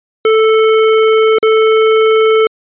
square tone with dropouts, 439.8 Hz, A4, 1 cent flat, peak -7 dBFS, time 0.25-2.47 s, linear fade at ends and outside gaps 2 ms, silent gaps 1.385-1.428 s, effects resampled to 8000 Hz

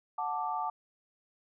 sine chord, D major, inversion first, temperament just, 734.2 / 881 / 1174.7 Hz, F#5 / A5 / D6, -14 / +2 / 0 cents, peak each -36 / -34 / -36 dBFS, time 0.18-0.7 s, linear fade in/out 5 ms, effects none

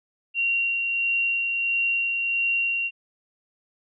sine tone with tremolo, 2755 Hz, F7, 24 cents flat, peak -20 dBFS, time 0.34-2.91 s, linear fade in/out 50 ms, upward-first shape sine, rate 1.5 Hz, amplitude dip 30%, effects none

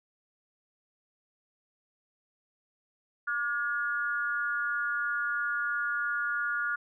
sine tone with amplitude modulation, 1430 Hz, F6, 41 cents sharp, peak -24 dBFS, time 3.27-6.76 s, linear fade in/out 10 ms, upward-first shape sine, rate 257 Hz, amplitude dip 85%, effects none

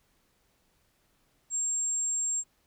sine tone, 7460 Hz, A#8, in tune, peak -27 dBFS, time 1.5-2.44 s, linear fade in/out 50 ms, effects pink hiss -70 dBFS RMS until 2.66 s

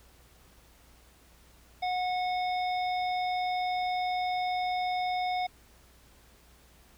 harmonic tone, 730 Hz, F#5, 24 cents flat, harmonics 1 / 3 / 5 / 7, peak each -28 / -38 / -42 / -45 dBFS, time 1.82-5.47 s, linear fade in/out 10 ms, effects added 60 Hz sine -60 dBFS peak until 6.97 s + pink hiss -60 dBFS RMS until 6.97 s

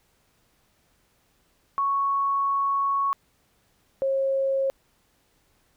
sine tone pair in turn, 1108.7 / 540.1 Hz, C#6 / C#5, 0 / -45 cents, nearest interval octave, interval 1245 cents, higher first, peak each -21 dBFS, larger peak neither, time 1.78-3.13 / 4.02-4.7 s, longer first, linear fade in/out 0 ms, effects pink hiss -66 dBFS RMS until 5.76 s

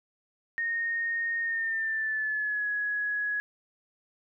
sine tone with pitch glide, 1850 to 1677 Hz, A#6 to G#6, -14 to +16 cents, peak -27 dBFS, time 0.58-3.4 s, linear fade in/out 0 ms, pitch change -170 cents, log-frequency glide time 1.41-2.68 s, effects none

